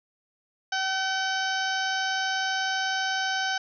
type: harmonic tone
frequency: 764 Hz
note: G5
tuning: 45 cents flat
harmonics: 1 / 2 / 3 / 4 / 5 / 6 / 7 / 8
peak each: -30 / -28 / -41 / -34 / -39 / -39 / -37 / -40 dBFS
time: 0.72-3.58 s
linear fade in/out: 5 ms
effects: none